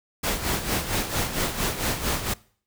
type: noise with tremolo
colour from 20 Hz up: pink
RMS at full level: -24 dBFS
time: 0.23-2.34 s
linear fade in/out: 10 ms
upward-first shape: sine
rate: 4.4 Hz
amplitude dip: 65%
effects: noise-tail reverb RT60 0.5 s tail -22 dB re dry